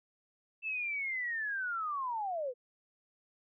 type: linear sweep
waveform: sine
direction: down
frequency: 2661 to 471.3 Hz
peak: -33 dBFS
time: 0.62-2.54 s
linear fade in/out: 50 ms
effects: none